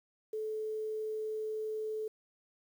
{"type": "tone with quantisation", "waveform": "sine", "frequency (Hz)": 433.9, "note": "A4", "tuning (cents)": -24, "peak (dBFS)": -34, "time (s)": [0.33, 2.08], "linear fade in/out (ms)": 5, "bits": 10, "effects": []}